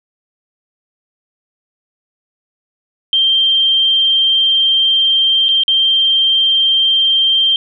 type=tone with dropouts; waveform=sine; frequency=3159 Hz; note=G7; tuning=13 cents sharp; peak=-9 dBFS; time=3.13-7.56 s; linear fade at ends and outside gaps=1 ms; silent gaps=5.484-5.489 / 5.635-5.68 s; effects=none